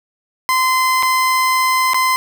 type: tone with dropouts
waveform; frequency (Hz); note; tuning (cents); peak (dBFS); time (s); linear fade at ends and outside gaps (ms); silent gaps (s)
30% pulse; 1032; C6; -24; -10; 0.49-2.16; 0; 1.026-1.031 / 1.934-1.944
effects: 8-bit